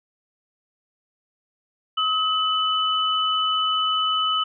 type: tone pair together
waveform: sine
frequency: 1274.6 / 2995 Hz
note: D#6 / F#7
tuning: +41 / +20 cents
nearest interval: octave + minor third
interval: 1479 cents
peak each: -22 dBFS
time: 1.97-4.44 s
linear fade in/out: 10 ms
effects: none